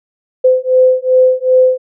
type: beating tone pair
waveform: sine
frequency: 511 / 513.6 Hz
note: C5 / C5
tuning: -41 / -32 cents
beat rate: 2.6 Hz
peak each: -10 dBFS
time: 0.44-1.78 s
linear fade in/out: 10 ms
effects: none